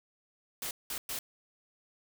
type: noise bursts at uneven times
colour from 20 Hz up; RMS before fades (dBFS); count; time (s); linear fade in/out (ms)
white; -37; 3; 0.62-0.71 / 0.9-0.98 / 1.09-1.19; 2
effects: none